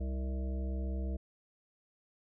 harmonic tone with a mistuned harmonic, 65.41 Hz, C2, in tune, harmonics 1 / 3 / 5 / 7 / 9 / 10, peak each -33 / -43 / -47 / -50 / -52 / -53 dBFS, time 0-1.17 s, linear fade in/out 10 ms, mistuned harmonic 5, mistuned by -22 cents, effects none

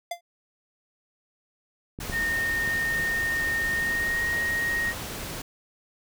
square tone with exponential decay, 692 Hz, F5, 16 cents flat, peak -26 dBFS, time 0.11-0.21 s, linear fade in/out 5 ms, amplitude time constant 21 ms
clicks, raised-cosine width 3 ms, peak -23 dBFS, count 5, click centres 1.989 / 2.098 / 2.676 / 2.998 / 3.953 s
pink noise, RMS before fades -35 dBFS, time 2-5.42 s, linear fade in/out 5 ms
sine tone with pitch glide, 1838 to 1871.2 Hz, A#6 to A#6, -25 to +6 cents, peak -24 dBFS, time 2.11-4.94 s, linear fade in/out 50 ms, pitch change +31 cents, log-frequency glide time 3.72-4.22 s
effects none

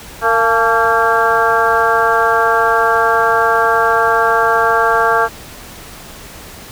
harmonic tone with a mistuned harmonic, 228.7 Hz, A#3, 33 cents flat, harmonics 2 / 3 / 4 / 5 / 6 / 7, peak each -17 / -17 / -17 / -17 / -17 / -17 dBFS, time 0.21-5.29 s, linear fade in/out 50 ms, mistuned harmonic 4, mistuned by -69 cents, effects pink hiss -34 dBFS RMS until 6.71 s

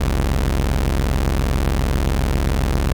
sawtooth tone pair together, 42.65 / 67.7 Hz, F1 / C#2, -40 / -40 cents, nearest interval minor sixth, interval 800 cents, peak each -15 dBFS, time 0-2.93 s, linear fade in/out 10 ms, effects none

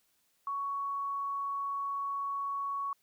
sine tone, 1116 Hz, C#6, 11 cents sharp, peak -32 dBFS, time 0.47-2.93 s, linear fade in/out 2 ms, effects white hiss -73 dBFS RMS until 3.02 s

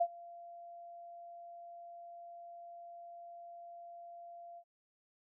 sine tone with ADSR envelope, 689 Hz, F5, 24 cents flat, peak -25 dBFS, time 0-4.64 s, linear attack 13 ms, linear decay 58 ms, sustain -23 dB, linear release 65 ms, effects none

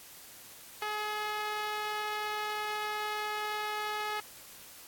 5% pulse tone with band-pass filter, 423 Hz, G#4, 32 cents sharp, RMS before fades -35 dBFS, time 0.82-4.2 s, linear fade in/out 2 ms, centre 920 Hz, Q 0.89, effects white hiss -51 dBFS RMS until 4.87 s + AAC 64 kbps

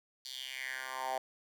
10% pulse tone with high-pass filter sweep, 130.81 Hz, C3, in tune, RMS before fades -40 dBFS, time 0.25-1.18 s, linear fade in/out 2 ms, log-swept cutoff 4300 to 700 Hz, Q 4.3, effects none

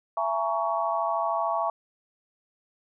sine chord, A# half-diminished seventh, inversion second, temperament just, 671.3 / 839.1 / 932.3 / 1118.8 Hz, E5 / G#5 / A#5 / C#6, +31 / +18 / 0 / +16 cents, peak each -28 / -31 / -31 / -29 dBFS, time 0.17-1.7 s, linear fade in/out 2 ms, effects none

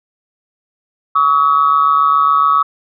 sine tone pair together, 1133 / 1280.1 Hz, C#6 / D#6, +37 / +49 cents, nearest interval major second, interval 212 cents, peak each -11 dBFS, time 1.15-2.63 s, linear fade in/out 10 ms, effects tanh soft clip ceiling -1 dBFS

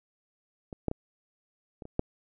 clicks, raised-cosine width 2 ms, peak -26 / -14 / -19 / -28 / -30 / -12 dBFS, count 6, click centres 0.728 / 0.883 / 0.914 / 1.822 / 1.854 / 1.994 s, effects none

